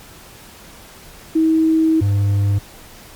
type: tone pair in turn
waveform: sine / triangle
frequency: 320.2 / 100.6 Hz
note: D#4 / G2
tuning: +50 / +45 cents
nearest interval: octave + minor sixth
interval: 2005 cents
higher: first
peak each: -11 dBFS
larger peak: neither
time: 1.35-2.01 / 2.01-2.59 s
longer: first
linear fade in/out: 10 ms
effects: pink hiss -41 dBFS RMS until 3.15 s + MP3 96 kbps